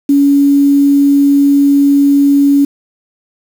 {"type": "tone with quantisation", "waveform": "sine", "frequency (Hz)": 281.8, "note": "C#4", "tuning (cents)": 29, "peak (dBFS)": -5, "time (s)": [0.09, 2.65], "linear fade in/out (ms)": 5, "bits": 5, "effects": []}